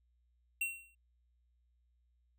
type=tone with exponential decay; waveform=square; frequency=2730 Hz; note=F7; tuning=40 cents flat; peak=-31 dBFS; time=0.61-0.95 s; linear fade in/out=5 ms; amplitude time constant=73 ms; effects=added 60 Hz sine -70 dBFS peak until 2.38 s